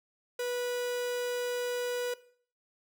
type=tone; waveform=45% pulse; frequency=490 Hz; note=B4; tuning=14 cents flat; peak=-31 dBFS; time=0.39-2.14 s; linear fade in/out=5 ms; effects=noise-tail reverb RT60 0.5 s tail -17 dB re dry